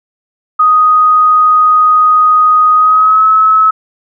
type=tone with pitch glide; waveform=sine; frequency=1247 to 1291.7 Hz; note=D#6 to E6; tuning=+3 to -36 cents; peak=-4 dBFS; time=0.59-3.71 s; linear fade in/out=10 ms; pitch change=+61 cents; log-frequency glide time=2.75-3.25 s; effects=none